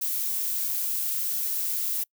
violet noise, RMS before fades -28 dBFS, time 0.01-2.04 s, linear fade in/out 10 ms, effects noise-tail reverb RT60 0.1 s tail -26 dB re dry

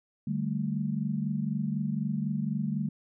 sine chord, D suspended fourth, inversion none, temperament equal with one note detuned, 150 / 196 / 220 Hz, D3 / G3 / A3, +37 / 0 / 0 cents, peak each -32 dBFS, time 0.27-2.89 s, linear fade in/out 5 ms, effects none

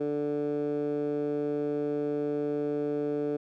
15% pulse tone with band-pass filter, 146.83 Hz, D3, in tune, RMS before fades -30 dBFS, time 0-3.37 s, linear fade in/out 10 ms, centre 390 Hz, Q 3.1, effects none

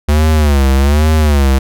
square tone with vibrato, 72.5 Hz, D2, 22 cents flat, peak -8 dBFS, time 0.08-1.59 s, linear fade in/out 10 ms, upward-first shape sine, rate 1.2 Hz, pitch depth 140 cents each way, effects none

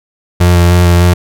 35% pulse tone with vibrato, 87.6 Hz, F2, 6 cents sharp, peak -3 dBFS, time 0.4-1.14 s, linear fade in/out 10 ms, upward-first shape square, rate 3.3 Hz, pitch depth 15 cents each way, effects none

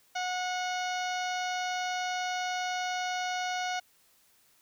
harmonic tone, 730 Hz, F#5, 24 cents flat, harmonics 1 / 2 / 3 / 4 / 5 / 6 / 7 / 8 / 9, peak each -32 / -37 / -40 / -42 / -45 / -46 / -49 / -45 / -50 dBFS, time 0.15-3.8 s, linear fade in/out 10 ms, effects white hiss -65 dBFS RMS until 4.61 s

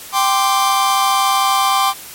45% pulse chord, G suspended fourth, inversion none, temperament just, 784 / 1045.3 / 1176 Hz, G5 / C6 / D6, 0 / -2 / +2 cents, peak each -17 dBFS, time 0.12-1.94 s, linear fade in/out 50 ms, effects white hiss -34 dBFS RMS until 2.14 s + MP3 64 kbps

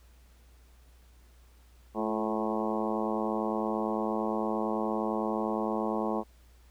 harmonic tone with a mistuned harmonic, 108.8 Hz, A2, 19 cents flat, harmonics 2 / 3 / 4 / 5 / 6 / 7 / 8 / 9 / 10, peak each -33 / -35 / -36 / -37 / -38 / -38 / -39 / -40 / -40 dBFS, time 1.94-6.24 s, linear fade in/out 50 ms, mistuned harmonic 3, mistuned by +49 cents, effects added 60 Hz sine -55 dBFS peak until 6.7 s + pink hiss -65 dBFS RMS until 6.7 s

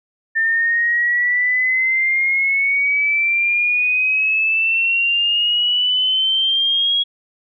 sine exponential sweep, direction up, 1793 to 3322 Hz, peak -14 dBFS, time 0.35-7.04 s, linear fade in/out 20 ms, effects none

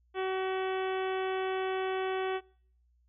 harmonic tone, 378 Hz, F#4, 37 cents sharp, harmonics 1 / 2 / 3 / 4 / 5 / 6 / 7 / 8 / 9, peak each -31 / -37 / -41 / -43 / -45 / -47 / -48 / -49 / -50 dBFS, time 0.14-2.41 s, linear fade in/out 50 ms, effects noise-tail reverb RT60 0.6 s tail -26 dB re dry + added 60 Hz sine -65 dBFS peak until 3.08 s

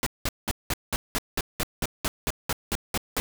pink noise bursts, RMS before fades -26 dBFS, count 15, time 0.03-3.2 s, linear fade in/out 0 ms, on 34 ms, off 190 ms, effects none

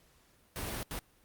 pink noise bursts at uneven times, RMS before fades -38 dBFS, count 2, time 0.56-0.83 / 0.91-0.99 s, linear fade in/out 0 ms, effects pink hiss -66 dBFS RMS until 1.24 s + Opus 48 kbps

